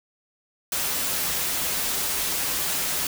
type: noise with comb filter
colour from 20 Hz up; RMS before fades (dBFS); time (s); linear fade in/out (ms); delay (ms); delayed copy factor
white; -26; 0.72-3.07; 2; 9; -0.5
effects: none